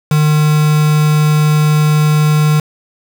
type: tone with quantisation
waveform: triangle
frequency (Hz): 152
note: D#3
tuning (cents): -40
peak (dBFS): -6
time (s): 0.11-2.6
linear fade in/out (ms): 5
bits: 3
effects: none